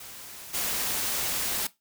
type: noise with level steps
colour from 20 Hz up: white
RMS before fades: -43 / -29 dBFS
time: 0-1.67 s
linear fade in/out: 5 ms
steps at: 0.53 s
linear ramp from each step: 20 ms
effects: noise-tail reverb RT60 0.2 s tail -18 dB re dry